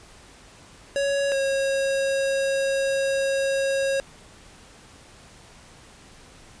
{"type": "tone pair in turn", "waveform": "square", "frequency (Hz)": [558, 544.9], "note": ["C#5", "C#5"], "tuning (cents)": [11, -30], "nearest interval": "unison", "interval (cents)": 41, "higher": "first", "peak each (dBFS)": -22, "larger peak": "neither", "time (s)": [[0.96, 1.32], [1.32, 4]], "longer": "second", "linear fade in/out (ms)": 0, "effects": ["pink hiss -49 dBFS RMS until 6.6 s", "resampled to 22050 Hz"]}